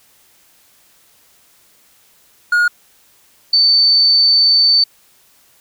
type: tone pair in turn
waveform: triangle / sine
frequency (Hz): 1436 / 4539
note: F6 / C#8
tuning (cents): +48 / +40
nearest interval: octave + minor sixth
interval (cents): 1992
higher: second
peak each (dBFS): -8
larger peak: neither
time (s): 2.52-2.68 / 3.53-4.84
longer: second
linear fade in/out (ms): 5
effects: white hiss -52 dBFS RMS until 5.6 s